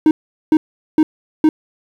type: tone bursts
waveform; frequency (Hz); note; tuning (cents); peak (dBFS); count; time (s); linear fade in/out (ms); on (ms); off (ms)
triangle; 311.1; D#4; 0; -5; 4; 0.06-1.49; 2; 50; 410
effects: 7-bit